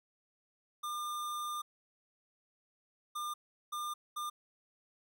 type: tone bursts at uneven times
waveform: square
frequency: 1202 Hz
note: D6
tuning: 40 cents sharp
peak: -37 dBFS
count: 4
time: 0.83-1.62 / 3.15-3.34 / 3.72-3.94 / 4.16-4.3 s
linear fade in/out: 10 ms
effects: none